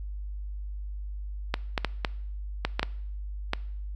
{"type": "clicks", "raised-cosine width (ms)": 0.3, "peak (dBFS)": -9, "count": 8, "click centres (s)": [1.541, 1.778, 1.847, 2.048, 2.65, 2.795, 2.83, 3.534], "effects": ["noise-tail reverb RT60 0.7 s tail -22 dB re dry", "added 50 Hz sine -33 dBFS peak until 3.95 s"]}